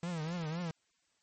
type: tone with vibrato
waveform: 45% pulse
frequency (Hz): 165.1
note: E3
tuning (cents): +3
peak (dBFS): -35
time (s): 0.03-0.71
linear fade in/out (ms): 2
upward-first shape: triangle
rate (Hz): 3.9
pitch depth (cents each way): 160
effects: white hiss -75 dBFS RMS until 1.22 s + MP3 32 kbps